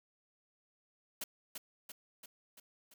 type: noise with echo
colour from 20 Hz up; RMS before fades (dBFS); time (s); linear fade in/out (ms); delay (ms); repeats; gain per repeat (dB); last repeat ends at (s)
white; -40; 1.21-1.24; 5; 340; 5; -4; 2.94
effects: none